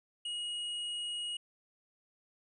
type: tone with hard clipping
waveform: triangle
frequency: 2890 Hz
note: F#7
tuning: 41 cents flat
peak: -37 dBFS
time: 0.25-1.37 s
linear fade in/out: 5 ms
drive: 10 dB
effects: resampled to 24000 Hz